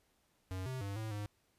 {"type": "tone with pitch steps", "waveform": "square", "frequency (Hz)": [93.3, 129.9, 99.6, 109.9, 103.8], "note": ["F#2", "C3", "G2", "A2", "G#2"], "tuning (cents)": [15, -12, 28, -2, 0], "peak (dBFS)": -39, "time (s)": [0.51, 1.26], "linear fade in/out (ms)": 0, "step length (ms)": 150, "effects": ["pink hiss -75 dBFS RMS until 1.58 s", "resampled to 32000 Hz"]}